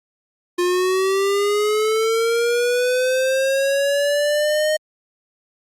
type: linear sweep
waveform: square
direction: up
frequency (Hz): 351.9 to 620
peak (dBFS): -17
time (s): 0.58-4.77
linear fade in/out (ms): 10
effects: low-pass 12000 Hz 12 dB/octave + Opus 48 kbps